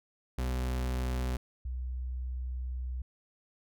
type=tone pair in turn; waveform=40% pulse / sine; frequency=62.8 / 62.8 Hz; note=B1 / B1; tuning=+30 / +30 cents; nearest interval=unison; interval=0 cents; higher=neither; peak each=-29 / -33 dBFS; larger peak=first; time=0.38-1.37 / 1.65-3.02 s; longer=second; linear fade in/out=5 ms; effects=none